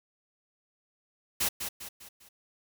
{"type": "noise with echo", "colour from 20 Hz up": "white", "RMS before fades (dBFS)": -28, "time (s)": [1.4, 1.49], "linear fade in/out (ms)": 10, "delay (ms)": 200, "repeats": 4, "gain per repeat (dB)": -7, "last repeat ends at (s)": 2.29, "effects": []}